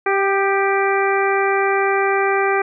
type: harmonic tone with a mistuned harmonic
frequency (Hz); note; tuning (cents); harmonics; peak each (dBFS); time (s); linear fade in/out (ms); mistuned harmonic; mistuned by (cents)
392; G4; 0; 1 / 2 / 3 / 4 / 5 / 6; -18 / -21 / -23 / -24 / -25 / -26; 0.06-2.62; 5; 3; +26
effects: none